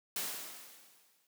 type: noise with exponential decay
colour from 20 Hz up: white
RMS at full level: -35 dBFS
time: 0.16-1.27 s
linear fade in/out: 2 ms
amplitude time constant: 240 ms
effects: high-pass 200 Hz 12 dB/octave